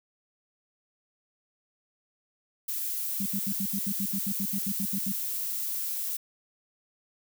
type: noise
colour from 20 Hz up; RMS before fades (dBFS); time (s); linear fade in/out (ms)
violet; -32; 2.68-6.17; 5
type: tone bursts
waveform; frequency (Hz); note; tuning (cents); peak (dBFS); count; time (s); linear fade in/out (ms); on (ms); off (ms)
sine; 197.4; G3; +12; -29; 15; 3.2-5.121; 5; 59; 74
effects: none